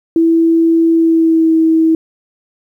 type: tone with pitch glide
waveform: sine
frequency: 329.6 to 322.6 Hz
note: E4 to E4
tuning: 0 to -37 cents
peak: -7 dBFS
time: 0.16-1.95 s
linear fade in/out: 2 ms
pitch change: -37 cents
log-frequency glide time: 0.93-1.54 s
effects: 8-bit